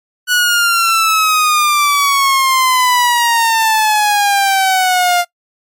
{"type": "exponential sweep", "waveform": "sawtooth", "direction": "down", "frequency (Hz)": [1480, 698.5], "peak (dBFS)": -6, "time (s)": [0.27, 5.25], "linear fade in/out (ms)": 50, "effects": ["noise-tail reverb RT60 0.1 s tail -21 dB re dry", "MP3 64 kbps"]}